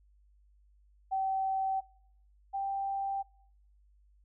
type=tone pair in turn; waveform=sine; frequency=769 / 785.6 Hz; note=G5 / G5; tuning=-33 / +4 cents; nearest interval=unison; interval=37 cents; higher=second; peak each=-28 / -31 dBFS; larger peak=first; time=1.11-1.81 / 2.53-3.23 s; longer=neither; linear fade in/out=20 ms; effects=noise-tail reverb RT60 0.7 s tail -25 dB re dry + added 50 Hz sine -61 dBFS peak until 4.24 s